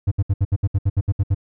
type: tone bursts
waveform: triangle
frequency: 98 Hz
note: G2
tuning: in tune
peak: -12 dBFS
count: 12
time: 0.07-1.347 s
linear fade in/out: 10 ms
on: 45 ms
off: 67 ms
effects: none